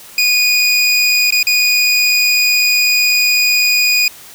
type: tone with dropouts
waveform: 25% pulse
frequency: 2466 Hz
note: D#7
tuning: 16 cents flat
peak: -6 dBFS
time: 0.18-4.08 s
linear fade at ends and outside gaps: 2 ms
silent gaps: 1.306-1.323 / 1.429-1.469 s
effects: white hiss -37 dBFS RMS until 4.34 s